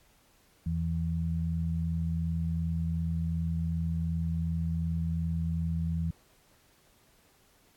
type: tone pair together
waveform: sine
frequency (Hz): 82.7 / 165.4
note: E2 / E3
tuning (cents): +6 / +6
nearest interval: octave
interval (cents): 1200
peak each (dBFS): -31 / -30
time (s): 0.66-6.11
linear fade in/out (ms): 5
effects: pink hiss -64 dBFS RMS until 7.76 s + AAC 64 kbps